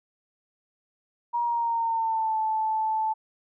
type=tone with pitch glide; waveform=sine; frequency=949 to 875.3 Hz; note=A#5 to A5; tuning=+31 to -9 cents; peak=-23 dBFS; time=1.33-3.14 s; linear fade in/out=20 ms; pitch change=-140 cents; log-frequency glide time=1.44-2.37 s; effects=none